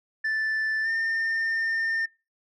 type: tone with pitch glide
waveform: sine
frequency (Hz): 1760 to 1809.5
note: A6 to A6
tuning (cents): 0 to +48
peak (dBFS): -21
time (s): 0.24-2.06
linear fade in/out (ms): 10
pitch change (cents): +48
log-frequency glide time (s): 0.83-0.88
effects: noise-tail reverb RT60 0.3 s tail -26 dB re dry + tanh soft clip ceiling -23 dBFS